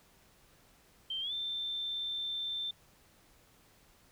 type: tone with pitch glide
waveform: sine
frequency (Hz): 3136 to 3561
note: G7 to A7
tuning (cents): 0 to +20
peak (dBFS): -34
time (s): 1.1-2.71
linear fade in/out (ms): 5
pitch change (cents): +220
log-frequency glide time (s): 1.21-1.33
effects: pink hiss -64 dBFS RMS until 4.11 s